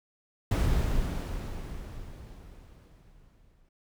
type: noise with exponential decay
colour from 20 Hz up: brown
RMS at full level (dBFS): -23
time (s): 0.51-3.69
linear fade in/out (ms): 5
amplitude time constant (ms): 690
effects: none